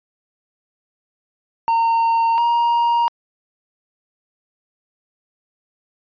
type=tone pair in turn; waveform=triangle; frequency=917 / 941.1 Hz; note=A#5 / A#5; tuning=-29 / +16 cents; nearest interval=unison; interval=45 cents; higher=second; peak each=-12 dBFS; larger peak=neither; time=1.68-2.38 / 2.38-3.08 s; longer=neither; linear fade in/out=0 ms; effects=resampled to 11025 Hz